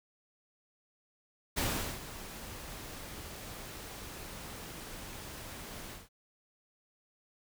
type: noise with ADSR envelope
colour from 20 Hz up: pink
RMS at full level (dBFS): -31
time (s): 1.56-6.09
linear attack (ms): 21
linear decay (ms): 410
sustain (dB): -14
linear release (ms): 180
effects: none